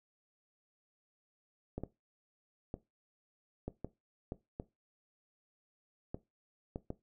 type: clicks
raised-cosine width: 2 ms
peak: -25 dBFS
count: 10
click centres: 1.78 / 1.836 / 2.741 / 3.68 / 3.846 / 4.321 / 4.599 / 6.145 / 6.759 / 6.904 s
effects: noise-tail reverb RT60 0.2 s tail -17 dB re dry